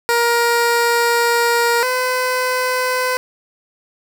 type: tone pair in turn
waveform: 15% pulse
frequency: 471.2 / 507.4 Hz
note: A#4 / B4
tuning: +19 / +47 cents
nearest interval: minor second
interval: 128 cents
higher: second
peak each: -7 / -10 dBFS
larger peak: first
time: 0.09-1.83 / 1.83-3.17 s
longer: first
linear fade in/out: 0 ms
effects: none